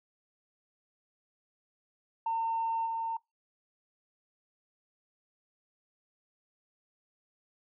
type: tone with level steps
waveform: sine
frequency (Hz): 908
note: A#5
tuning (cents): -46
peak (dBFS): -27 / -30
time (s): 2.26-3.17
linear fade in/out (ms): 5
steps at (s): 2.85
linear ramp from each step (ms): 20
effects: noise-tail reverb RT60 0.2 s tail -25 dB re dry + tanh soft clip ceiling -24 dBFS